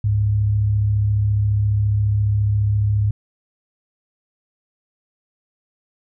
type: tone pair together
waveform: sine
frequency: 69.3 / 103.83 Hz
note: C#2 / G#2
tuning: 0 / 0 cents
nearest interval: perfect fifth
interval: 700 cents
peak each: -26 / -15 dBFS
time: 0.04-3.11 s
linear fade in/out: 5 ms
effects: none